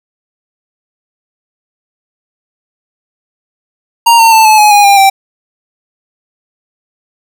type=tone with pitch steps; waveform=square; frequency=932.3 / 908.9 / 886.1 / 863.9 / 842.2 / 821 / 800.4 / 780.4 Hz; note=A#5 / A#5 / A5 / A5 / G#5 / G#5 / G5 / G5; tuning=0 / -44 / +12 / -32 / +24 / -20 / +36 / -8 cents; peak=-3 dBFS; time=4.06-5.1 s; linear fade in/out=10 ms; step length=130 ms; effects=none